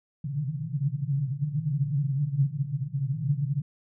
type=band-pass noise; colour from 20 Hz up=pink; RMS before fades=-28 dBFS; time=0.24-3.62 s; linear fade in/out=5 ms; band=130 to 150 Hz; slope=96 dB/octave; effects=none